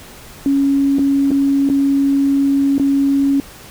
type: tone with dropouts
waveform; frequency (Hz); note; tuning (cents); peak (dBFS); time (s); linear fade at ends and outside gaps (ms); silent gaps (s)
sine; 277.2; C#4; 0; -11; 0.46-3.4; 1; 0.985-0.992 / 1.307-1.315 / 1.69-1.699 / 2.781-2.797
effects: pink hiss -38 dBFS RMS until 3.7 s